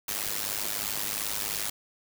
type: noise with amplitude modulation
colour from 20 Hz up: white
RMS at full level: -28 dBFS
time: 0.08-1.7 s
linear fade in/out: 5 ms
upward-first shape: sine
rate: 103 Hz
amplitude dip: 85%
effects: none